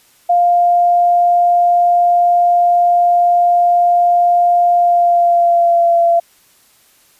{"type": "tone with pitch glide", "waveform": "sine", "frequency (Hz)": [701, 682.6], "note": ["F5", "F5"], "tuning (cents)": [6, -40], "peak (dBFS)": -8, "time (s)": [0.29, 6.2], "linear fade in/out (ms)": 10, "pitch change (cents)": -46, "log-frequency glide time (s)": [4.74, 5.98], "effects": ["white hiss -51 dBFS RMS until 7.19 s", "resampled to 32000 Hz"]}